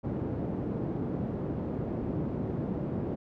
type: band-pass noise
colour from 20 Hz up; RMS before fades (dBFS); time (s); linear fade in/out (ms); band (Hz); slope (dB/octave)
pink; -33; 0.03-3.16; 20; 120 to 390; 12
effects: none